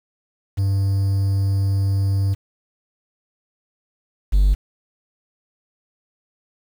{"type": "tone pair in turn", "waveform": "triangle", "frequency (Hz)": [98, 49], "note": ["G2", "G1"], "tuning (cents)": [0, 0], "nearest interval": "octave", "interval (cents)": 1200, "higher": "first", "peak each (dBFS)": [-14, -9], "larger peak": "second", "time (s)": [[0.57, 2.35], [4.32, 4.55]], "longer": "first", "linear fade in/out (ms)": 20, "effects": ["tanh soft clip ceiling -5 dBFS", "7-bit"]}